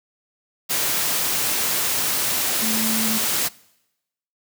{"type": "tone in noise", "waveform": "sine", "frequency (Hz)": 221.5, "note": "A3", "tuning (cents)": 12, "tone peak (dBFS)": -25, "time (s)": [2.61, 3.19], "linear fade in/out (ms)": 20, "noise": "white", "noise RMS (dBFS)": -22, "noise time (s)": [0.69, 3.49], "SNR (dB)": -6, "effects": ["noise-tail reverb RT60 0.9 s tail -23 dB re dry", "high-pass 100 Hz 12 dB/octave"]}